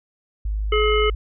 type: tone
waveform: sine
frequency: 51.91 Hz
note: G#1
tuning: in tune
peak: -21 dBFS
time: 0.45-1.15 s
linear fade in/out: 5 ms
type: harmonic tone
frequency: 425.1 Hz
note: G#4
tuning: 40 cents sharp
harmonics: 1 / 3 / 5 / 7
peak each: -18 / -23 / -25 / -26 dBFS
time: 0.72-1.1 s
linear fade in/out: 5 ms
effects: none